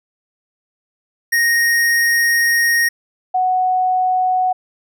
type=tone pair in turn; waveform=square / sine; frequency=1864.7 / 740 Hz; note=A#6 / F#5; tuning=0 / 0 cents; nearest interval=octave + major third; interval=1600 cents; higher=first; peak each=-13 dBFS; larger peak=neither; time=1.32-2.89 / 3.34-4.53 s; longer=first; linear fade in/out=10 ms; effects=none